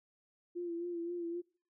sine tone with vibrato, 344 Hz, F4, 26 cents flat, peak -36 dBFS, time 0.55-1.42 s, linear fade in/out 20 ms, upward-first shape sine, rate 3.8 Hz, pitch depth 40 cents each way, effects noise-tail reverb RT60 0.5 s tail -25 dB re dry

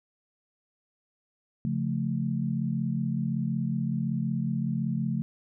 sine chord, Db augmented, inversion none, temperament equal, 138.59 / 174.61 / 220 Hz, Db3 / F3 / A3, 0 / 0 / 0 cents, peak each -30 / -31 / -30 dBFS, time 1.65-5.22 s, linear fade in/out 0 ms, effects none

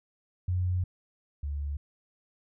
sine tone pair in turn, 90.6 / 71.91 Hz, F#2 / D2, -36 / -36 cents, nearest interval major third, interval 400 cents, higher first, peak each -25 / -30 dBFS, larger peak first, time 0.48-0.84 / 1.43-1.77 s, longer first, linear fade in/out 5 ms, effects none

